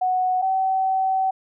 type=tone pair in turn; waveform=sine; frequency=739 / 762.4 Hz; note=F#5 / G5; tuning=-2 / -48 cents; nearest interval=minor second; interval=54 cents; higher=second; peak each=-18 dBFS; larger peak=neither; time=0.01-0.42 / 0.42-1.31 s; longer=second; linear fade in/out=10 ms; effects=none

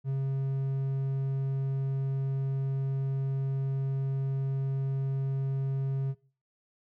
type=tone; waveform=triangle; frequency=135.4 Hz; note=C#3; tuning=40 cents flat; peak=-25 dBFS; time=0.04-6.15 s; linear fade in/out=50 ms; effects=noise-tail reverb RT60 0.4 s tail -20 dB re dry

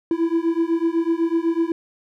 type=beating tone pair; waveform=triangle; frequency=328.4 / 336.4 Hz; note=E4 / E4; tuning=-6 / +35 cents; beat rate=8 Hz; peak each=-19 dBFS; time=0.11-1.72 s; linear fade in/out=2 ms; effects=none

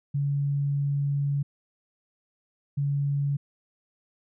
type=tone pair in turn; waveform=sine; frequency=141.7 / 141.7 Hz; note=C#3 / C#3; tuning=+38 / +38 cents; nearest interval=unison; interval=0 cents; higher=neither; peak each=-23 dBFS; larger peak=neither; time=0.14-1.43 / 2.77-3.37 s; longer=first; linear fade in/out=10 ms; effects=none

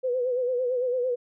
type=tone with vibrato; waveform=sine; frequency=500 Hz; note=B4; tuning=21 cents sharp; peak=-23 dBFS; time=0.03-1.16 s; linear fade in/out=20 ms; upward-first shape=sine; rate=8.9 Hz; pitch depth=64 cents each way; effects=none

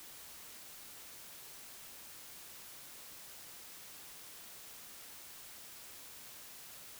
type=silence; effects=white hiss -52 dBFS RMS until 6.99 s

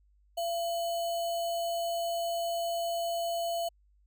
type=tone with sample-and-hold; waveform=sine; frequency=680 Hz; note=F5; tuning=46 cents flat; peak=-29 dBFS; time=0.37-3.69 s; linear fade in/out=10 ms; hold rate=3675 Hz; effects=added 50 Hz sine -62 dBFS peak until 4.06 s

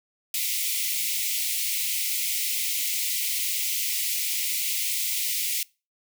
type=high-pass noise; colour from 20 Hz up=white; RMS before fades=-27 dBFS; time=0.34-5.63 s; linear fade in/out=2 ms; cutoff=2000 Hz; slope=96 dB/octave; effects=noise-tail reverb RT60 0.3 s tail -24 dB re dry

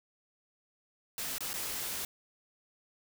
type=noise with dropouts; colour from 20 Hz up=white; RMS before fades=-37 dBFS; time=1.18-2.05 s; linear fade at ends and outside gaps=1 ms; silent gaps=1.382-1.406 / 1.532-1.539 s; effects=none

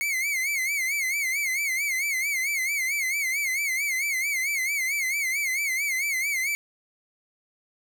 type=tone with vibrato; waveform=45% pulse; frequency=2175 Hz; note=C#7; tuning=33 cents flat; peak=-24 dBFS; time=0.01-6.55 s; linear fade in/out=0 ms; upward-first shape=sine; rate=4.5 Hz; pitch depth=120 cents each way; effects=none

